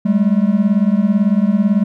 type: beating tone pair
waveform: triangle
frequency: 195.2 / 213.2 Hz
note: G3 / G#3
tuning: -7 / +46 cents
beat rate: 18 Hz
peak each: -12 dBFS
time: 0.05-1.84 s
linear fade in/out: 10 ms
effects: none